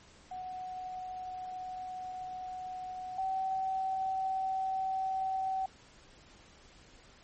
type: tone pair in turn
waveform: sine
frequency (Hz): 740 / 762.6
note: F#5 / G5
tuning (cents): 0 / -48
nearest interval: minor second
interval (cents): 52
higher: second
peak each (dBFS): -38 / -30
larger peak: second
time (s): 0.31-3.18 / 3.18-5.66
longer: first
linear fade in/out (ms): 5
effects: pink hiss -58 dBFS RMS until 7.23 s + MP3 32 kbps